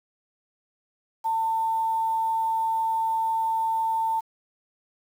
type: tone with quantisation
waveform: sine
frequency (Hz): 897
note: A5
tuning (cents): +33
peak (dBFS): -22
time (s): 1.24-4.21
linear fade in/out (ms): 20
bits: 8
effects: none